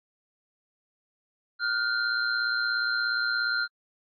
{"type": "tone cluster", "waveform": "sine", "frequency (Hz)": [1411, 1528, 4141], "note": ["F6", "G6", "C8"], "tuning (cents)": [17, -45, -19], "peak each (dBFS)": [-26, -32, -32], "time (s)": [1.59, 3.68], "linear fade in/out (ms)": 50, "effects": ["AAC 32 kbps"]}